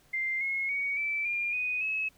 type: tone with pitch steps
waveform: sine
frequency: 2093 / 2167 / 2243 / 2322 / 2404 / 2489 / 2577 Hz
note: C7 / C#7 / C#7 / D7 / D7 / D#7 / E7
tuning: 0 / -40 / +20 / -20 / +40 / 0 / -40 cents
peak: -28 dBFS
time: 0.13-2.09 s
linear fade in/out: 10 ms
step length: 280 ms
effects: pink hiss -63 dBFS RMS until 2.17 s